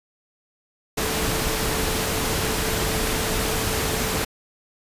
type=tone in noise; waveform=sine; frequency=440.1 Hz; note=A4; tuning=in tune; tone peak=-31 dBFS; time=0.97-4.25 s; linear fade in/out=10 ms; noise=pink; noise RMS=-24 dBFS; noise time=0.97-4.25 s; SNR=-10 dB; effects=resampled to 32000 Hz